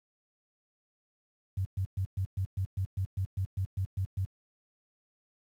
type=tone bursts; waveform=sine; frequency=95 Hz; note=F#2; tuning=46 cents sharp; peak=-27 dBFS; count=14; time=1.57-4.25 s; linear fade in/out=5 ms; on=80 ms; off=120 ms; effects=high-pass 60 Hz 12 dB/octave + 10-bit